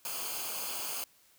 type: noise with comb filter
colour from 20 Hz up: white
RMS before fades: -37 dBFS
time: 0.05-1.04 s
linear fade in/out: 2 ms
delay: 0.53 ms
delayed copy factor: -0.7
effects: white hiss -64 dBFS RMS until 1.38 s